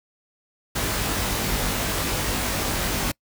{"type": "noise with comb filter", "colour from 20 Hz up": "pink", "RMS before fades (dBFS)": -25, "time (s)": [0.75, 3.12], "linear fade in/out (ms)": 10, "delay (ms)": 20, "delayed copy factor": 0.9, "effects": ["noise-tail reverb RT60 0.1 s tail -26 dB re dry"]}